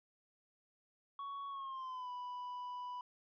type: tone with pitch glide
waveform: triangle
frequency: 1116 to 988.5 Hz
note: C#6 to B5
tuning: +11 to +1 cents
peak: -40 dBFS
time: 1.19-3.01 s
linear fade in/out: 2 ms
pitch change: -210 cents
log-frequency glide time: 1.49-2.1 s
effects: resampled to 11025 Hz